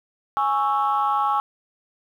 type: chord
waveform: sine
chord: C# minor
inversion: second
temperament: equal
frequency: 830.6 / 1108.7 / 1318.5 Hz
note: G#5 / C#6 / E6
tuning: 0 / 0 / 0 cents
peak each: -21 / -22 / -24 dBFS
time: 0.37-1.4 s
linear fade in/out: 0 ms
effects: tanh soft clip ceiling -12 dBFS + 9-bit